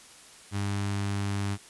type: tone with notch filter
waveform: sawtooth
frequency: 100.1 Hz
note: G2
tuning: 37 cents sharp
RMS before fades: -30 dBFS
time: 0.51-1.58 s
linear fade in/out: 50 ms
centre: 530 Hz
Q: 1.4
effects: white hiss -51 dBFS RMS until 1.69 s + resampled to 24000 Hz